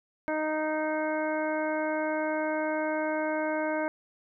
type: harmonic tone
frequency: 309.8 Hz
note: D#4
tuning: 7 cents flat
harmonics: 1 / 2 / 3 / 4 / 5 / 6 / 7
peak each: -32 / -30 / -35 / -43 / -36 / -50 / -40 dBFS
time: 0.28-3.88 s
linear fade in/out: 0 ms
effects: none